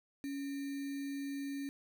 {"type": "tone with sample-and-hold", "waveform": "sine", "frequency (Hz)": 278.7, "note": "C#4", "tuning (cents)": 9, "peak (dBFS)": -37, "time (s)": [0.24, 1.69], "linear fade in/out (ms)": 0, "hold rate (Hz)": 2100, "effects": []}